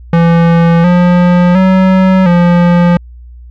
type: tone with pitch steps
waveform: square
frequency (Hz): 168.3 / 177.3 / 188 / 174.4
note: E3 / F3 / F#3 / F3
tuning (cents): +36 / +26 / +28 / -2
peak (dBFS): -5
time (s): 0.13-2.97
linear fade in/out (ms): 2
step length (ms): 710
effects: added 60 Hz sine -29 dBFS peak until 3.5 s + low-pass 2000 Hz 12 dB/octave